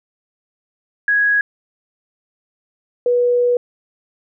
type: tone pair in turn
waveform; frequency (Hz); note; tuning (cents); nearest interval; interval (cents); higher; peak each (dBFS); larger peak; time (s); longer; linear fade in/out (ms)
sine; 1661.2 / 487.4; G#6 / B4; 0 / -23; octave + major sixth; 2123; first; -12; neither; 1.08-1.41 / 3.06-3.57; second; 2
effects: none